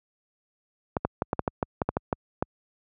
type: clicks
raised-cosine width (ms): 1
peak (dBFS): -10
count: 12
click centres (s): 0.968 / 1.05 / 1.221 / 1.331 / 1.393 / 1.478 / 1.628 / 1.818 / 1.89 / 1.969 / 2.128 / 2.425
effects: high-pass 60 Hz 12 dB/octave